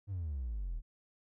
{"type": "exponential sweep", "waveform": "triangle", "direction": "down", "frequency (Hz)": [103.83, 36.71], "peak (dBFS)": -32, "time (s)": [0.07, 0.82], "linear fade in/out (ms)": 50, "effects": ["tanh soft clip ceiling -31 dBFS"]}